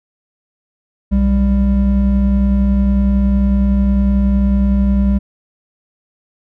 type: tone pair together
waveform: triangle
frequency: 62.52 / 198.5 Hz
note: B1 / G3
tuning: +22 / +22 cents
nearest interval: octave + minor sixth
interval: 2000 cents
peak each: -11 dBFS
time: 1.11-5.19 s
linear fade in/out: 20 ms
effects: none